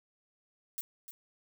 violet noise with echo, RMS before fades -37 dBFS, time 0.78-0.81 s, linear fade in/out 0 ms, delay 300 ms, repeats 1, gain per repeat -10 dB, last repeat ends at 1.11 s, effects none

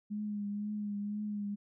sine tone with vibrato, 207 Hz, G#3, 5 cents flat, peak -34 dBFS, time 0.1-1.56 s, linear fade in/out 20 ms, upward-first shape triangle, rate 2 Hz, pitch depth 37 cents each way, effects none

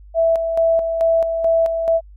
sine tone with tremolo, 659.3 Hz, E5, in tune, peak -12 dBFS, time 0.14-2.01 s, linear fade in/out 50 ms, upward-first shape square, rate 2.3 Hz, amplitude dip 50%, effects added 50 Hz sine -39 dBFS peak until 2.16 s

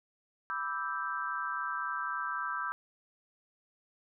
sine chord, E minor seventh, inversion second, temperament equal, 987.8 / 1174.7 / 1318.5 / 1568 Hz, B5 / D6 / E6 / G6, 0 / 0 / 0 / 0 cents, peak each -40 / -39 / -37 / -37 dBFS, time 0.5-2.72 s, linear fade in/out 0 ms, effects none

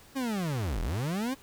40% pulse linear two-way sweep, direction down then up, 277.2 to 36 to 277.2 Hz, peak -28 dBFS, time 0.15-1.35 s, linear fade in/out 20 ms, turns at 0.81 s, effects pink hiss -55 dBFS RMS until 1.42 s

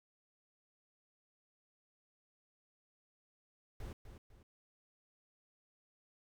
brown noise with echo, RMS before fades -45 dBFS, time 3.8-3.93 s, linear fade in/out 2 ms, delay 250 ms, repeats 2, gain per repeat -8 dB, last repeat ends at 4.43 s, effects none

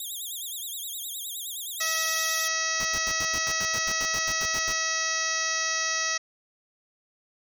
5% pulse tone with vibrato, 3510 Hz, A7, 5 cents flat, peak -26 dBFS, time 0-2.48 s, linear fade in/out 2 ms, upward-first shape sine, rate 9.6 Hz, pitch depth 170 cents each way
harmonic tone, 645 Hz, E5, 38 cents flat, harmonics 1 / 2 / 3 / 4 / 5 / 6 / 7 / 8 / 9 / 10, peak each -40 / -34 / -30 / -36 / -41 / -38 / -37 / -35 / -31 / -35 dBFS, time 1.8-6.18 s, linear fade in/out 10 ms
pink noise bursts, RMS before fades -37 dBFS, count 15, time 2.8-4.723 s, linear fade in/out 0 ms, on 47 ms, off 87 ms
effects none

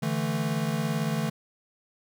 square chord, D suspended second, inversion none, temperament equal, 146.83 / 164.81 / 220 Hz, D3 / E3 / A3, 0 / 0 / 0 cents, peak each -31 dBFS, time 0.02-1.3 s, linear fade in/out 10 ms, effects none

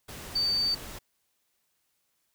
sine tone in noise, 4590 Hz, D8, 40 cents flat, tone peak -24 dBFS, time 0.35-0.75 s, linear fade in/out 10 ms, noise pink, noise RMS -42 dBFS, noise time 0.08-0.99 s, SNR +15 dB, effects white hiss -75 dBFS RMS until 2.34 s

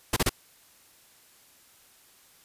pink noise bursts, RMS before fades -23 dBFS, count 3, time 0.13-0.294 s, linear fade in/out 5 ms, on 34 ms, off 31 ms, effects white hiss -58 dBFS RMS until 2.44 s + resampled to 32000 Hz

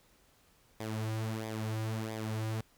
sawtooth tone with flanger, 110 Hz, A2, in tune, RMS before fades -36 dBFS, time 0.8-2.61 s, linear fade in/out 5 ms, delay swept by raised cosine 0.7 to 4.5 ms, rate 1.5 Hz, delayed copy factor -0.65, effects pink hiss -66 dBFS RMS until 2.77 s

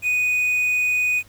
triangle tone with quantisation, 2483 Hz, D#7, 4 cents flat, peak -16 dBFS, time 0.02-1.23 s, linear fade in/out 50 ms, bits 7, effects added 98 Hz sine -51 dBFS peak until 1.28 s + pink hiss -53 dBFS RMS until 1.28 s

